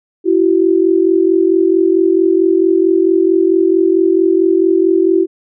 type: tone pair together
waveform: sine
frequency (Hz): 334.7 / 379.2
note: E4 / F#4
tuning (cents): +26 / +43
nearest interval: major second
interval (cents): 217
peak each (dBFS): -11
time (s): 0.24-5.27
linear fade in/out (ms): 50
effects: none